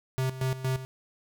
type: tone with tremolo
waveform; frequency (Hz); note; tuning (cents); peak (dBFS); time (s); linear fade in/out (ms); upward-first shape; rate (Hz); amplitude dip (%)
square; 130.7; C3; -1; -26; 0.18-0.85; 0; square; 4.3; 75
effects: none